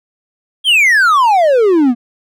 triangle exponential sweep, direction down, 3322 to 228.7 Hz, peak -5 dBFS, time 0.64-1.95 s, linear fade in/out 50 ms, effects none

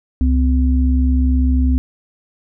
sine tone pair together, 67.46 / 254.7 Hz, C#2 / C4, -46 / -46 cents, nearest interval octave + major seventh, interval 2300 cents, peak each -12 / -18 dBFS, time 0.21-1.78 s, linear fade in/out 0 ms, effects none

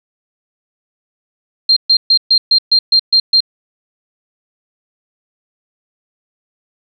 sine tone bursts, 4186 Hz, C8, in tune, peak -6 dBFS, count 9, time 1.69-3.405 s, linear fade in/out 5 ms, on 75 ms, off 130 ms, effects none

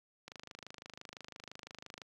click train, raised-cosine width 0.2 ms, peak -29 dBFS, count 46, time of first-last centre 0.28-2.017 s, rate 25.9 Hz, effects high-pass 80 Hz 12 dB/octave + 11-bit

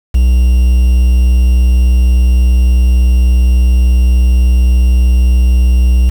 triangle tone with quantisation, 61.74 Hz, B1, in tune, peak -3 dBFS, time 0.14-6.1 s, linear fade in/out 10 ms, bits 5, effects none

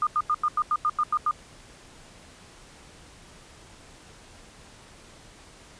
sine tone bursts, 1218 Hz, D#6, 37 cents flat, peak -20 dBFS, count 10, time 0.02-1.311 s, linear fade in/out 2 ms, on 49 ms, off 89 ms, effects pink hiss -50 dBFS RMS until 5.79 s + resampled to 22050 Hz

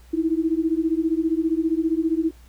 sine beating tone pair, 316.4 / 331.4 Hz, D#4 / E4, +29 / +9 cents, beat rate 15 Hz, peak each -22 dBFS, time 0.13-2.31 s, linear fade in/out 10 ms, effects added 60 Hz sine -46 dBFS peak until 2.48 s + pink hiss -56 dBFS RMS until 2.48 s

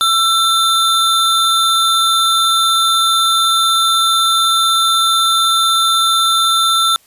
square tone pair together, 1342 / 3579 Hz, E6 / A7, +31 / +29 cents, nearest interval octave + perfect fourth, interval 1698 cents, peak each -14 / -14 dBFS, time 0.01-6.96 s, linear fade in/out 0 ms, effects white hiss -51 dBFS RMS until 7.06 s + resampled to 32000 Hz

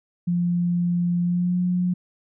sine tone with pitch glide, 174.61 to 179.42 Hz, F3 to F3, 0 to +47 cents, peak -19 dBFS, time 0.27-1.94 s, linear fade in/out 10 ms, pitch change +47 cents, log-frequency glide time 1.22-1.58 s, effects none

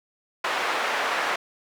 white band-pass noise, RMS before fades -26 dBFS, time 0.44-1.36 s, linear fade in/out 5 ms, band 560 to 1700 Hz, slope 12 dB/octave, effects none

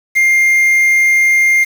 triangle tone with quantisation, 2112 Hz, C7, 16 cents sharp, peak -6 dBFS, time 0.15-1.65 s, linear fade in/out 20 ms, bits 5, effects none

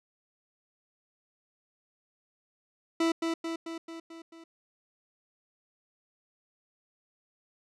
40% pulse tone with echo, 329.9 Hz, E4, 1 cent sharp, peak -23 dBFS, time 3-3.12 s, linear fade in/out 5 ms, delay 220 ms, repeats 6, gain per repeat -4 dB, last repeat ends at 4.44 s, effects low-pass 7000 Hz 12 dB/octave

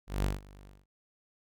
sawtooth tone with ADSR envelope, 49 Hz, G1, in tune, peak -22 dBFS, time 0.07-0.86 s, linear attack 170 ms, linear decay 160 ms, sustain -24 dB, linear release 190 ms, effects none

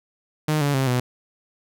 sawtooth tone with pitch steps, 153.4 / 143.13 / 133.54 / 124.6 Hz, D#3 / D3 / C3 / B2, -24 / -44 / +36 / +16 cents, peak -15 dBFS, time 0.48-1 s, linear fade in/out 5 ms, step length 130 ms, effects none

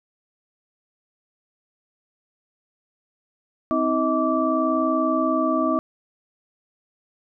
sine tone cluster, 259.7 / 320.2 / 637 / 1162 Hz, C4 / D#4 / D#5 / D6, -13 / +50 / +41 / -19 cents, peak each -24 dBFS, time 3.71-5.79 s, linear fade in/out 0 ms, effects none

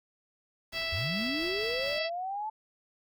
pink noise with tremolo, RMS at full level -48 dBFS, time 0.72-1.99 s, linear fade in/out 5 ms, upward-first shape sine, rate 4.5 Hz, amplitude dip 40%
harmonic tone, 659.3 Hz, E5, in tune, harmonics 1 / 2 / 3 / 4 / 5 / 6 / 7 / 8, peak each -40 / -46 / -37 / -37 / -39 / -44 / -38 / -43 dBFS, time 0.72-2.1 s, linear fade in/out 50 ms
sine linear sweep, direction up, 72.4 to 880 Hz, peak -32 dBFS, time 0.92-2.5 s, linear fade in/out 10 ms
effects none

